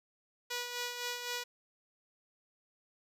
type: tone with tremolo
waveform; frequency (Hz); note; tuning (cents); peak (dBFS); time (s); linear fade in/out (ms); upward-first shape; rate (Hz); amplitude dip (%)
5% pulse; 486.7; B4; -25; -23; 0.5-1.44; 10; sine; 3.9; 50
effects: resampled to 32000 Hz